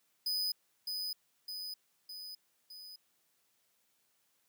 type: tone with echo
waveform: 45% pulse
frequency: 4996 Hz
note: D#8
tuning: 6 cents sharp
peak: -31 dBFS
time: 0.26-0.52 s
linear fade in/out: 5 ms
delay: 610 ms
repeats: 4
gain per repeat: -4 dB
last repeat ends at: 2.96 s
effects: white hiss -75 dBFS RMS until 4.48 s + high-pass 100 Hz 12 dB/octave